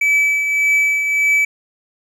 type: tone with tremolo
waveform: triangle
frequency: 2300 Hz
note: D7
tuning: 37 cents flat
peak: -9 dBFS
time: 0.01-1.45 s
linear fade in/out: 5 ms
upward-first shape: triangle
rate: 1.7 Hz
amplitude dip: 50%
effects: none